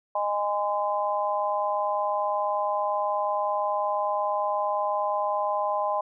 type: harmonic tone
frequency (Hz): 205.4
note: G#3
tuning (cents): -19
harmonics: 3 / 4 / 5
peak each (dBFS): -28 / -28 / -28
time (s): 0.15-6.01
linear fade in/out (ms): 5
effects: none